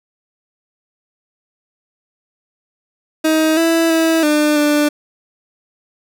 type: tone with pitch steps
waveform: 30% pulse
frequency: 315.3 / 329.9 / 325.4 / 299.8 / 295.7 Hz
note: D#4 / E4 / E4 / D4 / D4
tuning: +23 / +1 / -22 / +36 / +12 cents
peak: -9 dBFS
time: 3.24-4.89 s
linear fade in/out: 10 ms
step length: 330 ms
effects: none